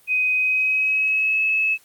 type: tone with pitch glide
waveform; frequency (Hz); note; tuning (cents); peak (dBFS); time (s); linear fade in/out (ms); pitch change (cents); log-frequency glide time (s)
sine; 2509 to 2591; D#7 to E7; +14 to -30; -17; 0.07-1.78; 50; +56; 0.35-1.44
effects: white hiss -55 dBFS RMS until 1.84 s + Opus 32 kbps